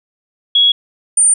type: tone pair in turn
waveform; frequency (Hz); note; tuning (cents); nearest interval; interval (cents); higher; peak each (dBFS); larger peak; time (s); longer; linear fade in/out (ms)
sine; 3336 / 9020; G#7 / C#9; +7 / +29; octave + perfect fourth; 1722; second; -7; neither; 0.55-0.72 / 1.17-1.34; neither; 5
effects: none